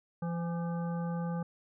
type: harmonic tone with a mistuned harmonic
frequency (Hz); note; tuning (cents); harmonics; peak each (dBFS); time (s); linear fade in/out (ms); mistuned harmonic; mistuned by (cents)
170.7; F3; -39; 1 / 3 / 5 / 7 / 9; -32 / -42 / -44 / -48 / -53; 0.22-1.43; 5; 5; -46
effects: none